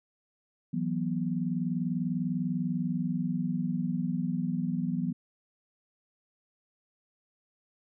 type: chord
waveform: sine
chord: E suspended second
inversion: none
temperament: equal with one note detuned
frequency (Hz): 164.81 / 185 / 244.7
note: E3 / F#3 / B3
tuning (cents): 0 / 0 / -16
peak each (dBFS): -32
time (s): 0.73-5.13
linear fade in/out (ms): 10
effects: none